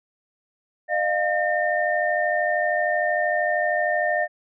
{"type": "tone cluster", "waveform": "sine", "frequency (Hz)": [609, 702, 1815], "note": ["D#5", "F5", "A#6"], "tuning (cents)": [-37, 9, -47], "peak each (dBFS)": -24, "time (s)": [0.88, 4.28], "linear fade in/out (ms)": 50, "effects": []}